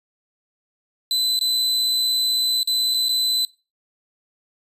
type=tone with dropouts; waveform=40% pulse; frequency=4021 Hz; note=B7; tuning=30 cents sharp; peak=-17 dBFS; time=1.11-3.45 s; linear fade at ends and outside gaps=1 ms; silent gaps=1.391-1.411 / 2.631-2.674 / 2.94-2.944 / 3.085-3.092 s; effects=noise-tail reverb RT60 0.3 s tail -21 dB re dry + resampled to 32000 Hz